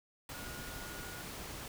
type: tone in noise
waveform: sine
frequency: 1440 Hz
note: F#6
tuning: 47 cents flat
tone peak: -50 dBFS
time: 0.34-1.22 s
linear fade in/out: 2 ms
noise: pink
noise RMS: -45 dBFS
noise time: 0.29-1.68 s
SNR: -8 dB
effects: none